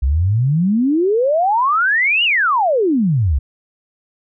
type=exponential two-way sweep; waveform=sine; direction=up then down; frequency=61.74 to 2960 to 61.74 Hz; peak=-12 dBFS; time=0.02-3.39 s; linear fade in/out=10 ms; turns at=2.24 s; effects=none